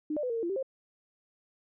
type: tone with pitch steps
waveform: sine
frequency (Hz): 304 / 595 / 501 / 461.7 / 455.2 / 342.4 / 389.9 / 531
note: D#4 / D5 / B4 / A#4 / A#4 / F4 / G4 / C5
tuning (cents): -40 / +22 / +25 / -17 / -41 / -34 / -9 / +25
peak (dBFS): -29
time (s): 0.1-0.628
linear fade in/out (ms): 5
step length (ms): 66
effects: none